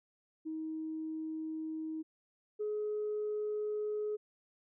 sine tone pair in turn, 316.3 / 422.2 Hz, D#4 / G#4, +29 / +29 cents, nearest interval perfect fourth, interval 500 cents, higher second, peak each -36 / -32 dBFS, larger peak second, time 0.45-2.03 / 2.59-4.17 s, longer neither, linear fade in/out 20 ms, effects tanh soft clip ceiling -29 dBFS

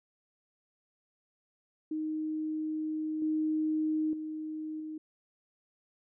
sine tone with level steps, 311.1 Hz, D#4, in tune, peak -31 / -27 / -35 / -37 dBFS, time 1.91-4.98 s, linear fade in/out 5 ms, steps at 3.22 / 4.13 / 4.8 s, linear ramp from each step 2 ms, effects none

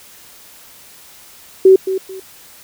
sine tone with echo, 380 Hz, F#4, 46 cents sharp, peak -3 dBFS, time 1.65-1.76 s, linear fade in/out 5 ms, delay 220 ms, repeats 2, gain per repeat -12 dB, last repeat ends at 2.2 s, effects white hiss -42 dBFS RMS until 2.63 s

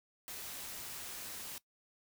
white noise, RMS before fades -45 dBFS, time 0.28-1.58 s, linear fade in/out 0 ms, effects noise-tail reverb RT60 0.1 s tail -19 dB re dry

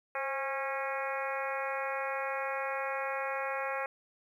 harmonic tone with a mistuned harmonic, 273.4 Hz, C#4, 24 cents flat, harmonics 2 / 3 / 4 / 5 / 6 / 7 / 8 / 9, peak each -37 / -39 / -40 / -41 / -42 / -42 / -43 / -44 dBFS, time 0.15-3.86 s, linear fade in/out 2 ms, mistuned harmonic 2, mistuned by -40 cents, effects 11-bit

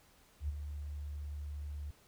sine tone with ADSR envelope, 73.3 Hz, D2, 3 cents flat, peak -31 dBFS, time 0.4-1.91 s, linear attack 86 ms, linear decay 26 ms, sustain -8 dB, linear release 6 ms, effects pink hiss -65 dBFS RMS until 2.07 s

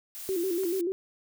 blue noise, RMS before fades -40 dBFS, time 0.15-0.81 s, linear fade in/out 0 ms
sine tone with vibrato, 361.6 Hz, F#4, 40 cents flat, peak -26 dBFS, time 0.29-0.92 s, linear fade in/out 0 ms, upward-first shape square, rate 6.9 Hz, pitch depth 93 cents each way
click, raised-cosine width 0.5 ms, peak -31 dBFS, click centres 0.635 s
effects none

